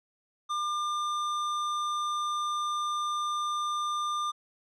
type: tone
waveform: square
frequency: 1200 Hz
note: D6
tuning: 37 cents sharp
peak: -29 dBFS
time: 0.49-4.32 s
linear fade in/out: 20 ms
effects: low-pass 6000 Hz 12 dB/octave